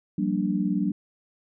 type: chord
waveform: sine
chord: G minor seventh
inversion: third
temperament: equal with one note detuned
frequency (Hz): 174.61 / 193.19 / 233.1 / 293.7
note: F3 / G3 / Bb3 / D4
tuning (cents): 0 / -25 / 0 / 0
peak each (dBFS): -31 / -25 / -30 / -28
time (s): 0.18-0.92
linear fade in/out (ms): 5
effects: none